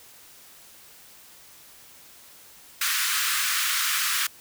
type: high-pass noise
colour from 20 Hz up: pink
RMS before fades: -25 dBFS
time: 2.81-4.27 s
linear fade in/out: 5 ms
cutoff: 1200 Hz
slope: 48 dB/octave
effects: white hiss -50 dBFS RMS until 4.4 s